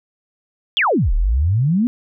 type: exponential two-way sweep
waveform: sine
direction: down then up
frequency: 3501 to 34.65 to 252.8 Hz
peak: -13 dBFS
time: 0.77-1.87 s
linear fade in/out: 0 ms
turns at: 1.13 s
effects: none